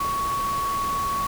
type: tone in noise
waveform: sine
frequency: 1117 Hz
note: C#6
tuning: 13 cents sharp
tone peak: -23 dBFS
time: 0-1.27 s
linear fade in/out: 5 ms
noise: pink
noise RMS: -34 dBFS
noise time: 0-1.27 s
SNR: +8 dB
effects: none